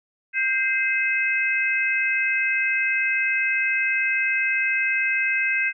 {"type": "tone cluster", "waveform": "sine", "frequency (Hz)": [1575, 2078, 2565], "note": ["G6", "C7", "E7"], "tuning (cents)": [8, -12, -48], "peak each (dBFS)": -24, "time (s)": [0.33, 5.73], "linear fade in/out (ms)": 50, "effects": []}